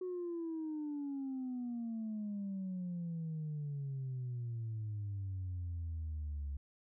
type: exponential sweep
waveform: sine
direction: down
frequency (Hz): 370 to 69.3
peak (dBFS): -36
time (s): 0.01-6.57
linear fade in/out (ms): 5
effects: tanh soft clip ceiling -35 dBFS